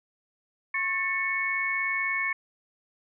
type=tone cluster; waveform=sine; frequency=1082 / 1781 / 2211 Hz; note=C#6 / A6 / C#7; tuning=-42 / +21 / -5 cents; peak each=-34 / -31 / -27 dBFS; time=0.74-2.33 s; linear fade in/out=5 ms; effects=none